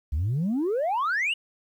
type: exponential sweep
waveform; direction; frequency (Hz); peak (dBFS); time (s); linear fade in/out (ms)
sine; up; 66.8 to 2968; -21; 0.12-1.34; 10
effects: tanh soft clip ceiling -21 dBFS + 10-bit